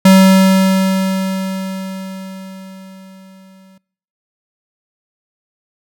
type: tone with exponential decay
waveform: square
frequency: 190.3 Hz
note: F#3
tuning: 49 cents sharp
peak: -4 dBFS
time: 0.05-3.78 s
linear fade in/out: 5 ms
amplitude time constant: 810 ms
effects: noise-tail reverb RT60 0.7 s tail -26 dB re dry